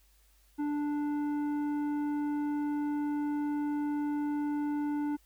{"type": "tone with tanh clipping", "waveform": "sine", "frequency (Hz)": 293.7, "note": "D4", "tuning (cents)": 0, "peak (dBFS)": -31, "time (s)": [0.58, 5.17], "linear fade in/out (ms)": 20, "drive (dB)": 10, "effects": ["added 50 Hz sine -63 dBFS peak until 5.25 s", "white hiss -68 dBFS RMS until 5.25 s"]}